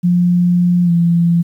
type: tone with pitch glide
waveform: sine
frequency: 176.5 to 170.29 Hz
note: F3 to F3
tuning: +19 to -43 cents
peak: -9 dBFS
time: 0.03-1.43 s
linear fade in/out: 20 ms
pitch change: -62 cents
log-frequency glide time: 0.84-0.91 s
effects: 8-bit